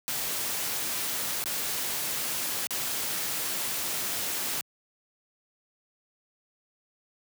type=noise with dropouts; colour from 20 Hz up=white; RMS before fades=-31 dBFS; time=0.08-4.61 s; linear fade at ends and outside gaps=0 ms; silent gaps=1.44-1.458 / 2.67-2.707 s; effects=high-pass 100 Hz 12 dB/octave